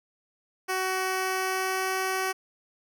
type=tone with pitch glide; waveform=10% pulse; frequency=375.1 to 378.1 Hz; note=F#4 to F#4; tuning=+24 to +38 cents; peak=-18 dBFS; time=0.68-2.33 s; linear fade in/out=20 ms; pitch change=+14 cents; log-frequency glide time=0.85-2.02 s; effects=none